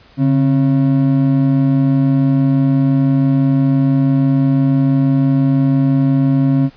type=ring-modulated tone; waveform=triangle; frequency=204.7 Hz; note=G#3; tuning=25 cents flat; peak=-5 dBFS; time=0.17-6.7 s; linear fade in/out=50 ms; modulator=63 Hz; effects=pink hiss -47 dBFS RMS until 6.76 s + resampled to 11025 Hz